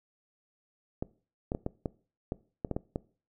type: clicks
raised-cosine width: 2 ms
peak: -18 dBFS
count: 10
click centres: 1.025 / 1.519 / 1.549 / 1.664 / 1.858 / 2.321 / 2.648 / 2.713 / 2.765 / 2.959 s
effects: noise-tail reverb RT60 0.4 s tail -21 dB re dry